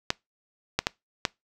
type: clicks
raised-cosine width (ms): 0.2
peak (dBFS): -5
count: 4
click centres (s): 0.104 / 0.79 / 0.869 / 1.252
effects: noise-tail reverb RT60 0.2 s tail -24 dB re dry